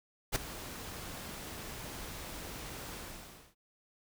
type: noise with ADSR envelope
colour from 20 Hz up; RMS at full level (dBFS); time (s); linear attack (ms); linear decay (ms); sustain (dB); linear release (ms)
pink; -28; 0.32-3.55; 38; 6; -16; 590
effects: none